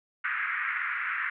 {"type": "band-pass noise", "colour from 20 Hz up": "pink", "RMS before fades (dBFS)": -31, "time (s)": [0.24, 1.3], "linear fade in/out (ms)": 5, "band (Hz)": [1300, 2200], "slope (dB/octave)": 48, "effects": []}